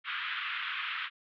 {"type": "band-pass noise", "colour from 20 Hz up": "pink", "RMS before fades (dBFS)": -36, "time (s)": [0.04, 1.1], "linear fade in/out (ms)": 50, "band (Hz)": [1200, 3400], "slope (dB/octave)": 48, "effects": []}